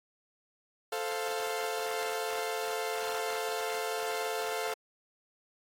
sawtooth chord, F major, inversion first, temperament equal, 440 / 523.3 / 698.5 Hz, A4 / C5 / F5, 0 / 0 / 0 cents, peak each -31 / -35 / -33 dBFS, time 0.92-4.74 s, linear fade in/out 5 ms, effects AAC 48 kbps

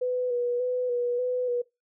sine tone with vibrato, 492.5 Hz, B4, 5 cents flat, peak -24 dBFS, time 0.01-1.62 s, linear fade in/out 10 ms, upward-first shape square, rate 1.7 Hz, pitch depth 26 cents each way, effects noise-tail reverb RT60 0.2 s tail -21 dB re dry

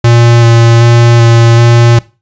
square tone with vibrato, 117.2 Hz, A#2, 10 cents sharp, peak -3 dBFS, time 0.04-1.99 s, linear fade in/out 5 ms, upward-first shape square, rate 1.3 Hz, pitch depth 12 cents each way, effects noise-tail reverb RT60 0.3 s tail -20 dB re dry + resampled to 16000 Hz

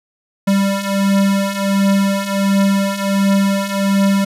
square beating tone pair, 196 / 197.4 Hz, G3 / G3, 0 / +12 cents, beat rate 1.4 Hz, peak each -19 / -15 dBFS, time 0.47-4.25 s, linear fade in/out 10 ms, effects resampled to 32000 Hz

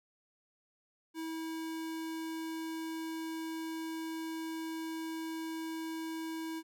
square tone, 323.1 Hz, E4, 35 cents flat, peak -38 dBFS, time 1.14-6.63 s, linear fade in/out 50 ms, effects none

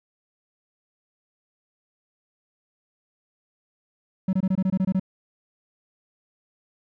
triangle tone bursts, 188.5 Hz, F#3, 32 cents sharp, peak -17 dBFS, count 10, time 4.28-4.997 s, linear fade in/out 5 ms, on 51 ms, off 23 ms, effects none

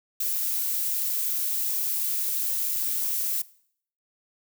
violet noise, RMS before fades -27 dBFS, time 0.2-3.42 s, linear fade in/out 5 ms, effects noise-tail reverb RT60 0.6 s tail -20 dB re dry

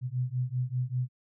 sine beating tone pair, 123.5 / 128.6 Hz, B2 / C3, 0 / -30 cents, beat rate 5.1 Hz, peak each -31 dBFS, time 0.01-1.09 s, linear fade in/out 50 ms, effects none

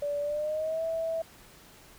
sine tone with pitch glide, 579 to 653.7 Hz, D5 to E5, -25 to -15 cents, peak -28 dBFS, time 0.02-1.22 s, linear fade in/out 5 ms, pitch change +210 cents, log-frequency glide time 0.21-0.83 s, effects pink hiss -54 dBFS RMS until 1.98 s

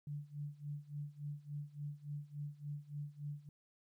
sine tone with tremolo, 146.1 Hz, D3, 9 cents flat, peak -39 dBFS, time 0.07-3.49 s, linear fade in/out 2 ms, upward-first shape sine, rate 3.5 Hz, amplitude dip 90%, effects 13-bit

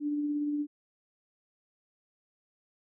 sine tone with tremolo, 293.7 Hz, D4, in tune, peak -27 dBFS, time 0-0.67 s, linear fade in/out 50 ms, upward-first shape sine, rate 17 Hz, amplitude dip 25%, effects none

